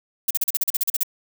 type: noise bursts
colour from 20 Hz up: violet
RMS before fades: -20 dBFS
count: 12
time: 0.28-1.033 s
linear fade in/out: 5 ms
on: 27 ms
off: 39 ms
effects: none